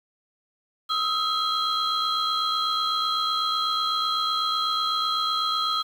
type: tone cluster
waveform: sine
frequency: 1264 / 1332 / 3264 / 4081 Hz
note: D#6 / E6 / G#7 / C8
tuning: +27 / +18 / -31 / -44 cents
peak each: -25 / -31 / -27 / -28 dBFS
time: 0.89-5.83 s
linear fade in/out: 20 ms
effects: tanh soft clip ceiling -15 dBFS + 8-bit